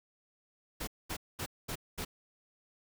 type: noise bursts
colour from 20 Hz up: pink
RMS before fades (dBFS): -38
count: 5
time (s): 0.8-2.05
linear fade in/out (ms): 10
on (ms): 74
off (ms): 220
effects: none